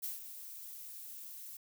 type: noise with ADSR envelope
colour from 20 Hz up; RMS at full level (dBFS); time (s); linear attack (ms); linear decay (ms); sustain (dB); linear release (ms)
violet; -38; 0.02-1.57; 21; 150; -10; 5
effects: none